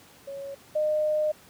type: tone pair in turn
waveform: sine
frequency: 554.4 / 610.5 Hz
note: C#5 / D#5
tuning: 0 / -33 cents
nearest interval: major second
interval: 167 cents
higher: second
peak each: -34 / -22 dBFS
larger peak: second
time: 0.27-0.55 / 0.75-1.32 s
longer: second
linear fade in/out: 10 ms
effects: pink hiss -53 dBFS RMS until 1.49 s + high-pass 100 Hz 12 dB/octave